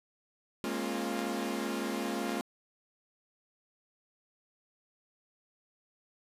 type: chord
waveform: sawtooth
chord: Bb minor seventh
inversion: third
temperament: equal with one note detuned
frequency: 207.7 / 233.1 / 271.2 / 349.2 Hz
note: Ab3 / Bb3 / Db4 / F4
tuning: 0 / 0 / -38 / 0 cents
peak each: -34 dBFS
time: 0.64-2.41 s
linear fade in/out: 0 ms
effects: resampled to 32000 Hz